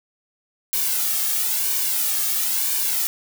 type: noise with flanger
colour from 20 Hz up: blue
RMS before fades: -22 dBFS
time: 0.73-3.07 s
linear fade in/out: 0 ms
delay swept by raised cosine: 1.5 to 2.05 ms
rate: 1 Hz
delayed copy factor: -0.75
effects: none